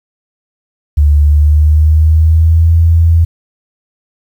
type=tone with pitch glide; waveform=sine; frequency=73.42 to 82.89 Hz; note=D2 to E2; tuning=0 to +10 cents; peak=-4 dBFS; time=0.97-3.25 s; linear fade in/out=10 ms; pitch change=+210 cents; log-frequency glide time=1.21-2.73 s; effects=7-bit